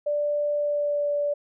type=tone with pitch glide; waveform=sine; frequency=587.3 to 580.9 Hz; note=D5 to D5; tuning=0 to -19 cents; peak=-22 dBFS; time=0.06-1.34 s; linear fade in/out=10 ms; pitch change=-19 cents; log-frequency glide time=0.54-1.1 s; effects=none